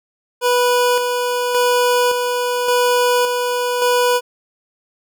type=tone with tremolo; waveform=25% pulse; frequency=491.2 Hz; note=B4; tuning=9 cents flat; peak=-9 dBFS; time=0.41-4.21 s; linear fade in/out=50 ms; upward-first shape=square; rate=0.88 Hz; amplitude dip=40%; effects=none